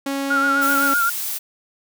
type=tone with pitch glide; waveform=sawtooth; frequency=275.8 to 278.2 Hz; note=C#4 to C#4; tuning=-9 to +6 cents; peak=-18 dBFS; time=0.06-0.94 s; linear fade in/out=5 ms; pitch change=+15 cents; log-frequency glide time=0.43-0.69 s
type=tone with vibrato; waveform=sine; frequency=1396.9 Hz; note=F6; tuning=in tune; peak=-16 dBFS; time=0.3-1.1 s; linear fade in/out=10 ms; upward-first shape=sine; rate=7.8 Hz; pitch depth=51 cents each way
type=noise; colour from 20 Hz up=blue; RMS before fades=-26 dBFS; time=0.61-1.39 s; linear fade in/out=20 ms
effects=none